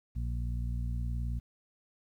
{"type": "harmonic tone", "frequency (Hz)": 59.1, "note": "A#1", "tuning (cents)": 24, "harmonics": [1, 2, 3, 4], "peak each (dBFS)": [-32, -37, -47, -47], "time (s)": [0.15, 1.4], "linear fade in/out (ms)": 20, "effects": ["11-bit"]}